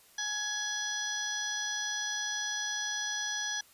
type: harmonic tone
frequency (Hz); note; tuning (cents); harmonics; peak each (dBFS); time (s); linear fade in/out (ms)
838; G#5; +15; 1 / 2 / 4 / 5 / 6 / 7; -45 / -36 / -39 / -45 / -44 / -36; 0.18-3.61; 5
effects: white hiss -60 dBFS RMS until 3.73 s + resampled to 32000 Hz